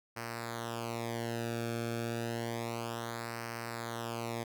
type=tone with flanger; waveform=sawtooth; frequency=116.54 Hz; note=A#2; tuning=in tune; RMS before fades=-38 dBFS; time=0.16-4.44 s; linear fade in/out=10 ms; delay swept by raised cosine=0.28 to 1.02 ms; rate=0.3 Hz; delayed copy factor=-0.8; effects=none